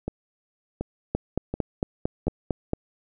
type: two click trains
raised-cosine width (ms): 2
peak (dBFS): -15 / -10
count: 4 / 8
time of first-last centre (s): 0.08-2.27 / 1.15-2.734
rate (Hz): 1.37 / 4.42
effects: none